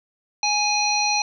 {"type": "harmonic tone", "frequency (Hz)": 830.6, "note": "G#5", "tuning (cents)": 0, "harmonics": [1, 3, 5, 7], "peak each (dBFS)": [-23, -24, -24, -26], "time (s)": [0.43, 1.22], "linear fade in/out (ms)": 2, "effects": []}